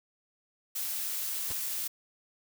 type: noise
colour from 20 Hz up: blue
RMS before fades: -34 dBFS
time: 0.75-1.88 s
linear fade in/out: 10 ms
type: noise with exponential growth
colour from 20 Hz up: pink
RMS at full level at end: -36 dBFS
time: 1.44-1.52 s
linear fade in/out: 2 ms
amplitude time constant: 16 ms
effects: none